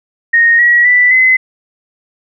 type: tone with pitch steps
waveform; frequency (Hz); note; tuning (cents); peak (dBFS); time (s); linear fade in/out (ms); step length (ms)
sine; 1859 / 1916.8 / 1976.4 / 2038; A#6 / A#6 / B6 / C7; -5 / +48 / +1 / -46; -5; 0.33-1.37; 10; 260
effects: none